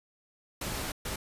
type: noise bursts at uneven times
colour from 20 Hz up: pink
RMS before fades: -35 dBFS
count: 2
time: 0.61-0.92 / 1.05-1.16 s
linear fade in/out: 5 ms
effects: resampled to 32000 Hz